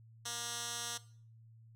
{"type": "tone with band-pass filter", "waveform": "10% pulse", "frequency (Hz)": 236.9, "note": "A#3", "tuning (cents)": 28, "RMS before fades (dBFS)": -41, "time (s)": [0.25, 0.98], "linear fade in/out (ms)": 10, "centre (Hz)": 6500, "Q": 1.2, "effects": ["noise-tail reverb RT60 0.5 s tail -18 dB re dry", "added 113 Hz sine -56 dBFS peak until 1.75 s"]}